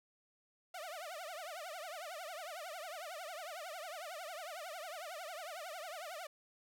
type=tone with vibrato; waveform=sawtooth; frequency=667 Hz; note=E5; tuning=20 cents sharp; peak=-40 dBFS; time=0.74-6.27 s; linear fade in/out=5 ms; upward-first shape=triangle; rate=11 Hz; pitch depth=260 cents each way; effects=none